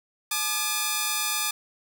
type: tone pair together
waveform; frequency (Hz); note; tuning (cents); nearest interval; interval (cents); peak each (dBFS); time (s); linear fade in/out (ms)
5% pulse; 853.1 / 1204; G#5 / D6; +46 / +43; tritone; 597; -18 / -14; 0.31-1.51; 5
effects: none